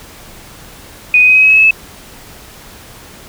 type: tone with pitch steps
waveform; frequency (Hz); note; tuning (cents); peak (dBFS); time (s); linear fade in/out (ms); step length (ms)
sine; 2482 / 2499 / 2517 / 2534 / 2552 / 2570 / 2587 / 2605; D#7 / D#7 / D#7 / D#7 / D#7 / E7 / E7 / E7; -5 / +7 / +19 / +31 / +43 / -45 / -33 / -21; -4; 1.14-1.708; 2; 71
effects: pink hiss -36 dBFS RMS until 3.28 s